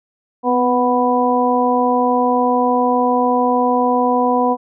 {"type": "harmonic tone with a mistuned harmonic", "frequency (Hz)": 246.9, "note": "B3", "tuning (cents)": 0, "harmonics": [1, 2, 3, 4], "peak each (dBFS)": [-18, -18, -18, -18], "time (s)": [0.43, 4.57], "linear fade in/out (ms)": 50, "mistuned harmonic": 1, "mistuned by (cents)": 25, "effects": []}